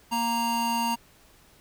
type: tone pair together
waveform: square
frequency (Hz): 233.9 / 931.3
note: A#3 / A#5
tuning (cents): +6 / -2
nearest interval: 2 octaves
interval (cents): 2392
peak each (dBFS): -31 / -26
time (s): 0.11-0.96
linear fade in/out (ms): 20
effects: pink hiss -57 dBFS RMS until 1.6 s